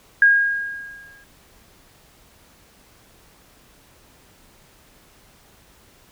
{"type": "tone with exponential decay", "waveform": "sine", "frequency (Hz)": 1630, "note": "G#6", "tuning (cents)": -33, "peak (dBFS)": -8, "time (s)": [0.22, 1.24], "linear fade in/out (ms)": 2, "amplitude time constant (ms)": 220, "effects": ["pink hiss -53 dBFS RMS until 6.11 s"]}